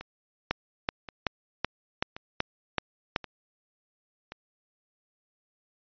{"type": "two click trains", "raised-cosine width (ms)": 0.3, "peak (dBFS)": [-23, -9], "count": [5, 8], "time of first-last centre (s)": [[0.01, 4.32], [0.51, 3.162]], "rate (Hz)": [0.928, 2.64], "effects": ["resampled to 11025 Hz"]}